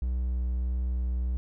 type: tone with vibrato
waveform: triangle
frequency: 61.9 Hz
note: B1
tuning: 5 cents sharp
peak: -24 dBFS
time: 0.02-1.37 s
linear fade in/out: 0 ms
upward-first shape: sine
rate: 1.6 Hz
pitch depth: 10 cents each way
effects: none